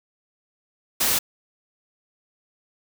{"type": "noise", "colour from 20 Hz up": "white", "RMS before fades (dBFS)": -21, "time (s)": [1, 1.19], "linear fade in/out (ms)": 10, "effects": []}